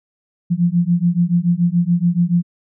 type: beating tone pair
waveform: sine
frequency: 170.2 / 177.2 Hz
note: F3 / F3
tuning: -44 / +25 cents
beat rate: 7 Hz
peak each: -16 dBFS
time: 0.5-2.43 s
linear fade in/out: 20 ms
effects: none